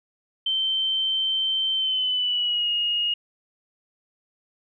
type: tone with pitch glide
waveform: sine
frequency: 3107 to 2866 Hz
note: G7 to F7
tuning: -16 to +44 cents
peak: -21 dBFS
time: 0.46-3.14 s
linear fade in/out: 5 ms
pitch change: -140 cents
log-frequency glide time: 1.74-2.7 s
effects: none